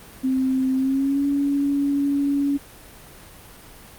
sine tone with pitch glide, 261.6 to 282 Hz, C4 to C#4, 0 to +30 cents, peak -18 dBFS, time 0.23-2.58 s, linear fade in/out 20 ms, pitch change +130 cents, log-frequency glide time 0.75-1.24 s, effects pink hiss -44 dBFS RMS until 3.98 s + Opus 32 kbps

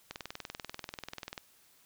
click train, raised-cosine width 0.2 ms, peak -22 dBFS, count 27, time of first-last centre 0.11-1.378 s, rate 20.5 Hz, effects white hiss -64 dBFS RMS until 1.85 s

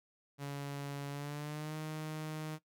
sawtooth tone with pitch glide, 141.6 to 155.31 Hz, C#3 to D#3, +37 to -3 cents, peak -35 dBFS, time 0.38-2.59 s, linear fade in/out 50 ms, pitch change +160 cents, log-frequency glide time 1.1-1.76 s, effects noise-tail reverb RT60 0.1 s tail -17 dB re dry

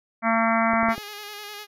harmonic tone, 226.8 Hz, A#3, 47 cents flat, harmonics 1 / 3 / 4 / 5 / 6 / 7 / 8 / 9 / 10, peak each -24 / -24 / -28 / -27 / -27 / -32 / -33 / -29 / -33 dBFS, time 0.22-0.96 s, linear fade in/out 50 ms
clicks, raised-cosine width 2 ms, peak -21 dBFS, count 4, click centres 0.735 / 0.831 / 0.886 / 0.98 s
5% pulse tone with vibrato, 415.3 Hz, G#4, in tune, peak -24 dBFS, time 0.88-1.67 s, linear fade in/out 50 ms, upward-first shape square, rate 9.9 Hz, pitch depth 28 cents each way
effects none

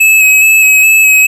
square tone with vibrato, 2576 Hz, E7, 41 cents flat, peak -4 dBFS, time 0-1.27 s, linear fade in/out 10 ms, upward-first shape square, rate 2.4 Hz, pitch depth 17 cents each way, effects none

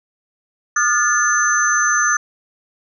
sine tone cluster, 1219 / 1427 / 1736 / 6150 Hz, D#6 / F6 / A6 / G8, -36 / +37 / -24 / -34 cents, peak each -19 dBFS, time 0.76-2.17 s, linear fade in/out 5 ms, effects none

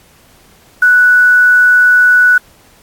sine tone with quantisation, 1480 Hz, F#6, in tune, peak -4 dBFS, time 0.82-2.38 s, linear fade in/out 5 ms, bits 5, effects pink hiss -46 dBFS RMS until 2.82 s + AAC 64 kbps

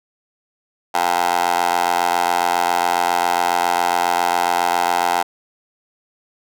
15% pulse tone with high-pass filter, 87.31 Hz, F2, in tune, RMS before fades -18 dBFS, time 0.94-5.23 s, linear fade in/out 10 ms, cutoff 740 Hz, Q 3.3, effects none

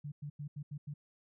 sine tone bursts at uneven times, 146 Hz, D3, 10 cents flat, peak -39 dBFS, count 6, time 0.04-0.12 / 0.22-0.3 / 0.39-0.48 / 0.56-0.63 / 0.71-0.78 / 0.87-0.94 s, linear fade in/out 10 ms, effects none

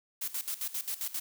blue noise with tremolo, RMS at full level -34 dBFS, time 0.21-1.2 s, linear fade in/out 10 ms, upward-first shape square, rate 7.5 Hz, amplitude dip 80%, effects none

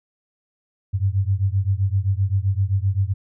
sine beating tone pair, 94.2 / 101.9 Hz, F#2 / G#2, +32 / -32 cents, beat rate 7.7 Hz, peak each -20 / -21 dBFS, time 0.93-3.14 s, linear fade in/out 20 ms, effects none

